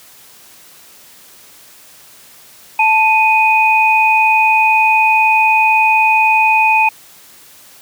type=tone pair together; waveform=sine; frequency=880 / 2489 Hz; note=A5 / D#7; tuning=0 / 0 cents; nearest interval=octave + tritone; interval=1800 cents; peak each=-11 dBFS; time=2.79-6.89 s; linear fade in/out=5 ms; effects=white hiss -42 dBFS RMS until 7.81 s + high-pass 80 Hz 12 dB/octave